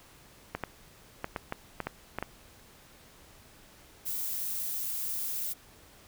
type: clicks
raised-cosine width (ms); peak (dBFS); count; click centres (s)
0.5; -17; 9; 0.55 / 0.637 / 1.244 / 1.362 / 1.524 / 1.803 / 1.87 / 2.186 / 2.226
type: noise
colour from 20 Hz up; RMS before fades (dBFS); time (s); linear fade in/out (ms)
violet; -34; 4.05-5.54; 20
effects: pink hiss -56 dBFS RMS until 6.07 s